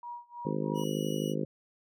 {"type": "tone with tremolo", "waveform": "sine", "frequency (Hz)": 957, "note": "A#5", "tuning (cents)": 45, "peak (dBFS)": -37, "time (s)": [0.03, 0.84], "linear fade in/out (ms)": 2, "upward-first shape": "sine", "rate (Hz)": 3.1, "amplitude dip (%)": 95}
{"type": "harmonic tone", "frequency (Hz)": 51.9, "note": "G#1", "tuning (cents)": 0, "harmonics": [3, 4, 5, 6, 7, 8, 9, 10], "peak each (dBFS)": [-35, -36, -37, -38, -38, -39, -40, -40], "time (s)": [0.45, 1.45], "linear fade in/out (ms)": 5}
{"type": "tone", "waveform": "sawtooth", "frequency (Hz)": 2921, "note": "F#7", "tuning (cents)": -23, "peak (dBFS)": -39, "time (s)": [0.74, 1.35], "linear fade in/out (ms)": 50}
{"effects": []}